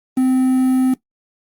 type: tone with quantisation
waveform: triangle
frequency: 258.5 Hz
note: C4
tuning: 21 cents flat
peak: -10 dBFS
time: 0.17-0.94 s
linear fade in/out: 5 ms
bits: 6
effects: noise-tail reverb RT60 0.1 s tail -17 dB re dry + Opus 32 kbps